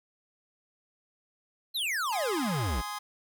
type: exponential sweep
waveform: square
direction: down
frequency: 4275 to 51.91 Hz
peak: -29 dBFS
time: 1.74-2.82 s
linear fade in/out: 20 ms
type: chord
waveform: sawtooth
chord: Ab major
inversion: none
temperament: just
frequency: 830.6 / 1038.3 / 1245.9 Hz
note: Ab5 / C6 / Eb6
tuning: 0 / -14 / +2 cents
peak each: -35 dBFS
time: 2.12-2.99 s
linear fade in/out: 10 ms
effects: none